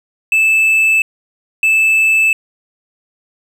triangle tone pair in turn, 2628 / 2628 Hz, E7 / E7, -6 / -6 cents, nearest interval unison, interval 0 cents, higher neither, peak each -7 dBFS, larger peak neither, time 0.32-1.02 / 1.63-2.33 s, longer neither, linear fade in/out 2 ms, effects none

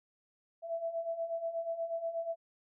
sine beating tone pair, 659.3 / 667.6 Hz, E5 / E5, 0 / +22 cents, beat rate 8.3 Hz, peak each -40 / -35 dBFS, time 0.62-2.36 s, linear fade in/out 50 ms, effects none

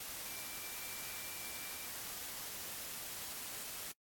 sine tone in noise, 2349 Hz, D7, in tune, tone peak -55 dBFS, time 0.26-1.87 s, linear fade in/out 5 ms, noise white, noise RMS -45 dBFS, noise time 0-3.92 s, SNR -13 dB, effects noise-tail reverb RT60 0.1 s tail -25 dB re dry + AAC 64 kbps

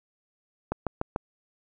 click train, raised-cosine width 1 ms, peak -13 dBFS, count 4, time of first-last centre 0.72-1.161 s, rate 6.8 Hz, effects none

